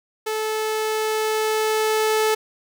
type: tone with level ramp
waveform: sawtooth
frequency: 434.8 Hz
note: A4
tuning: 21 cents flat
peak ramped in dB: -19 to -13 dBFS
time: 0.26-2.35 s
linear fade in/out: 10 ms
effects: none